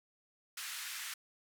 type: band-pass noise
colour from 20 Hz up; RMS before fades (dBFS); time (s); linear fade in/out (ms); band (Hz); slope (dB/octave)
pink; -43; 0.57-1.14; 5; 1400 to 15000; 24
effects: none